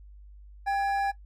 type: tone pair together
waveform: triangle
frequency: 793.3 / 1681 Hz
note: G5 / G#6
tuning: +20 / +20 cents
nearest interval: octave + minor second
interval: 1300 cents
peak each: -23 / -31 dBFS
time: 0.66-1.12 s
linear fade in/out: 20 ms
effects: noise-tail reverb RT60 0.1 s tail -18 dB re dry + added 50 Hz sine -46 dBFS peak until 1.25 s